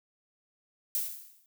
violet noise with exponential decay, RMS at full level -28 dBFS, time 0.95-1.46 s, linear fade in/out 1 ms, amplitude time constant 110 ms, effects none

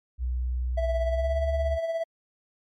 sine tone with pitch glide, 62 to 70.81 Hz, B1 to C#2, +7 to +37 cents, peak -25 dBFS, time 0.18-1.79 s, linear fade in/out 50 ms, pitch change +230 cents, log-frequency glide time 1.04-1.4 s
triangle tone with tremolo, 659.3 Hz, E5, in tune, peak -22 dBFS, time 0.77-2.04 s, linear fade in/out 10 ms, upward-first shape sine, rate 17 Hz, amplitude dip 50%
effects MP3 64 kbps

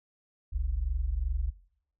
sine tone pair together, 44.99 / 67.7 Hz, F#1 / C#2, -48 / -40 cents, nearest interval perfect fifth, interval 708 cents, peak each -29 / -30 dBFS, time 0.52-1.51 s, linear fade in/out 20 ms, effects noise-tail reverb RT60 0.7 s tail -20 dB re dry + tanh soft clip ceiling -19 dBFS

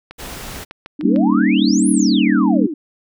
click train, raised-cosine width 0.3 ms, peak -18 dBFS, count 8, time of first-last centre 0.11-1.161 s, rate 6.66 Hz
pink noise, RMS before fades -31 dBFS, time 0.18-0.65 s, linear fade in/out 20 ms
sine exponential two-way sweep, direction up then down, 277.2 to 11000 to 277.2 Hz, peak -22 dBFS, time 0.99-2.74 s, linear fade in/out 5 ms, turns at 1.9 s
sine chord, Eb dominant seventh, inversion first, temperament equal, 196 / 233.1 / 277.2 / 311.1 Hz, G3 / Bb3 / Db4 / Eb4, 0 / 0 / 0 / 0 cents, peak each -17 dBFS, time 1.03-2.67 s, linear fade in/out 10 ms
effects none

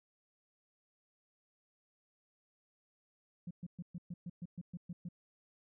sine tone bursts, 174.61 Hz, F3, in tune, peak -39 dBFS, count 11, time 3.47-5.088 s, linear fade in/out 5 ms, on 38 ms, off 120 ms, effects tanh soft clip ceiling -36 dBFS

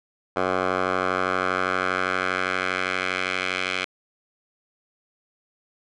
10% pulse tone with band-pass filter sweep, 92.5 Hz, F#2, in tune, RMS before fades -25 dBFS, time 0.36-3.85 s, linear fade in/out 5 ms, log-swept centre 930 to 2500 Hz, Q 1.7, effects resampled to 22050 Hz

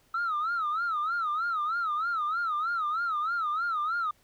sine tone with vibrato, 1297 Hz, E6, 28 cents flat, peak -25 dBFS, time 0.14-4.11 s, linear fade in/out 5 ms, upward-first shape sine, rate 3.2 Hz, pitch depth 150 cents each way, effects tanh soft clip ceiling -24 dBFS + pink hiss -65 dBFS RMS until 4.23 s

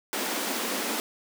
pink high-pass noise, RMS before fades -30 dBFS, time 0.13-1 s, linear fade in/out 0 ms, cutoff 200 Hz, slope 96 dB/octave, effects none

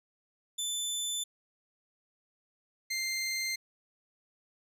20% pulse tone pair in turn, 3520 / 2093 Hz, A7 / C7, 0 / 0 cents, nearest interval major sixth, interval 900 cents, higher first, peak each -26 dBFS, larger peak neither, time 0.58-1.24 / 2.9-3.56 s, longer neither, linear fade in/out 10 ms, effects resampled to 32000 Hz

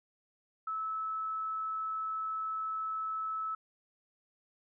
sine tone, 1303 Hz, E6, 20 cents flat, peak -33 dBFS, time 0.67-3.55 s, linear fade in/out 5 ms, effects none

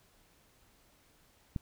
click, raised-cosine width 5 ms, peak -21 dBFS, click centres 1.562 s, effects pink hiss -66 dBFS RMS until 1.61 s

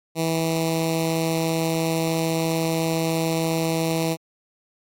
10% pulse tone with notch filter, 163 Hz, E3, 19 cents flat, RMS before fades -23 dBFS, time 0.15-4.17 s, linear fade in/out 50 ms, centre 1400 Hz, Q 0.72, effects AAC 64 kbps

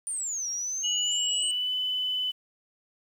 sine exponential two-way sweep, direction down then up, 9330 to 5588 to 8370 Hz, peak -29 dBFS, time 0.07-1.51 s, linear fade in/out 0 ms, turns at 0.49 s
sine tone with pitch glide, 2939 to 3008 Hz, F#7 to F#7, -12 to +28 cents, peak -26 dBFS, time 0.83-2.32 s, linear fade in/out 20 ms, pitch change +40 cents, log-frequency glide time 1.38-1.74 s
effects 9-bit

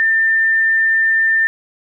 sine tone, 1794 Hz, A6, 33 cents sharp, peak -11 dBFS, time 0-1.47 s, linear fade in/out 0 ms, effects none

